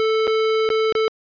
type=tone with dropouts; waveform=square; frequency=440 Hz; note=A4; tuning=in tune; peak=-17 dBFS; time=0-1.08 s; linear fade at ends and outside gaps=0 ms; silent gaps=0.27-0.277 / 0.69-0.702 / 0.924-0.952 s; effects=resampled to 11025 Hz